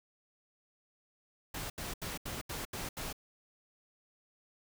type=noise bursts; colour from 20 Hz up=pink; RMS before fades=-40 dBFS; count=7; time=1.54-3.128 s; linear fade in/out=5 ms; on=160 ms; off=78 ms; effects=none